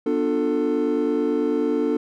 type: chord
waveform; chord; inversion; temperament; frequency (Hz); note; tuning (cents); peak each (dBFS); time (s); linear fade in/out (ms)
triangle; B half-diminished seventh; none; just; 246.9 / 296.3 / 355.6 / 444.5; B3 / D4 / F4 / A4; 0 / +15 / +31 / +18; -24 / -21 / -26 / -21; 0.06-1.97; 5
effects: tanh soft clip ceiling -8 dBFS